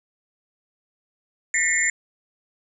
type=tone cluster; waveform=sine; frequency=1800 / 1963 / 2143 / 7180 Hz; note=A6 / B6 / C7 / A8; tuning=+39 / -11 / +41 / +34 cents; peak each=-25 / -24 / -25 / -23 dBFS; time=1.54-1.9 s; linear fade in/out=2 ms; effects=none